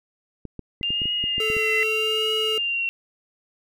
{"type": "clicks", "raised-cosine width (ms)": 3, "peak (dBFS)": -21, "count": 10, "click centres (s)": [0.453, 0.593, 0.812, 0.905, 1.018, 1.056, 1.24, 1.381, 1.501, 1.567]}
{"type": "tone with exponential growth", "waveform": "sine", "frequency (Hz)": 2033, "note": "B6", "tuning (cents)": 50, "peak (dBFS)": -19, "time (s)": [0.81, 1.83], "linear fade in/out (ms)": 0, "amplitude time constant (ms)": 220}
{"type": "tone with vibrato", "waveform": "sine", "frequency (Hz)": 2794, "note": "F7", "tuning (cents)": 0, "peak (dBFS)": -22, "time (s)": [0.83, 2.89], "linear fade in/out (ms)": 0, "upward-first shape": "triangle", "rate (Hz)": 0.83, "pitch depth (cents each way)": 52}
{"type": "tone", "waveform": "square", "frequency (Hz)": 436.6, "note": "A4", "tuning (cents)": -13, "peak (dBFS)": -26, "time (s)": [1.4, 2.58], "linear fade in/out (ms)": 2}
{"effects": []}